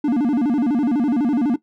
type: tone with vibrato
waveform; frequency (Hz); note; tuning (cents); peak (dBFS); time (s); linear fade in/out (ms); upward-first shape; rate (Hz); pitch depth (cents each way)
triangle; 263.6; C4; +13; -13; 0.04-1.56; 5; square; 12; 200
effects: noise-tail reverb RT60 0.1 s tail -17 dB re dry